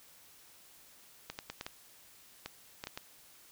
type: clicks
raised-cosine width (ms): 0.2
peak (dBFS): -22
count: 9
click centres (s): 1.3 / 1.389 / 1.5 / 1.611 / 1.665 / 2.46 / 2.839 / 2.871 / 2.975
effects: white hiss -59 dBFS RMS until 3.51 s